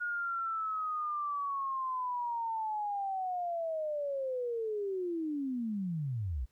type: linear sweep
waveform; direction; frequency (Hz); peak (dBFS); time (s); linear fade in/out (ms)
sine; down; 1442 to 54; -32; 0-6.46; 20
effects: pink hiss -75 dBFS RMS until 6.51 s